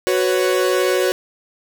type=chord; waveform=45% pulse; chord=F# suspended fourth; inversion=none; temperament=equal with one note detuned; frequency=370 / 495.6 / 554.4 Hz; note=F#4 / B4 / C#5; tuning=0 / +6 / 0 cents; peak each=-18 / -21 / -21 dBFS; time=0.07-1.12 s; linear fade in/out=0 ms; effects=none